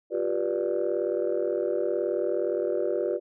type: chord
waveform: sine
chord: G dominant seventh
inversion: third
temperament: just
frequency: 352.8 / 392 / 490 / 588 Hz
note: F4 / G4 / B4 / D5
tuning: +18 / 0 / -14 / +2 cents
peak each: -29 dBFS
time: 0.1-3.2 s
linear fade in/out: 50 ms
effects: tanh soft clip ceiling -17 dBFS